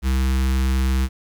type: tone with notch filter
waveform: square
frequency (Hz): 65.3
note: C2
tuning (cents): -3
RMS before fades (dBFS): -19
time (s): 0.02-1.09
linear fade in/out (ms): 50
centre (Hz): 600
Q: 0.8
effects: 9-bit